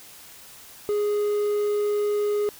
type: tone with quantisation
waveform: triangle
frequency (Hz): 415.1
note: G#4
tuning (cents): -1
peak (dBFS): -19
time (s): 0.89-2.49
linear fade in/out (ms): 0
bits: 8
effects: white hiss -46 dBFS RMS until 2.59 s